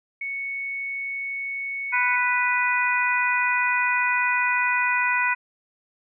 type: tone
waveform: sine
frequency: 2217 Hz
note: C#7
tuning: in tune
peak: -27 dBFS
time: 0.21-2.16 s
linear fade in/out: 5 ms
type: harmonic tone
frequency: 493.9 Hz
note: B4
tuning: in tune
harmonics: 2 / 3 / 4 / 5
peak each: -25 / -25 / -25 / -25 dBFS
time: 1.92-5.35 s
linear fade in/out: 20 ms
effects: none